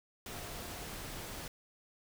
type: tone in noise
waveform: sine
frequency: 707 Hz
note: F5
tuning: 21 cents sharp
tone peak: -54 dBFS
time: 0.3-0.85 s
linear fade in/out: 2 ms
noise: pink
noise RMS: -44 dBFS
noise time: 0.26-1.48 s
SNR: -13 dB
effects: none